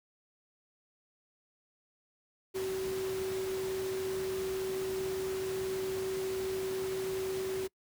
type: tone in noise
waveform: sine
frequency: 379.6 Hz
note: F#4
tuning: 44 cents sharp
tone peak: -32 dBFS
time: 2.54-7.68 s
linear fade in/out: 20 ms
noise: pink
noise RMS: -43 dBFS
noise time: 2.54-7.68 s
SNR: +8 dB
effects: noise-tail reverb RT60 0.1 s tail -24 dB re dry + high-pass 80 Hz 12 dB/octave